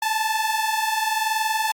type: tone pair together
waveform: sawtooth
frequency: 866 / 886.8 Hz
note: A5 / A5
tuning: -28 / +13 cents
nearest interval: unison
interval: 41 cents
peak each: -20 dBFS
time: 0.02-1.72 s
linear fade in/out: 5 ms
effects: AAC 64 kbps